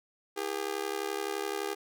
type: tone with amplitude modulation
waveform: sawtooth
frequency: 403.6 Hz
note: G#4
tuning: 49 cents flat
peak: -24 dBFS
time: 0.36-1.75 s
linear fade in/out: 20 ms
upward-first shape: sine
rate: 71.7 Hz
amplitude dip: 95%
effects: none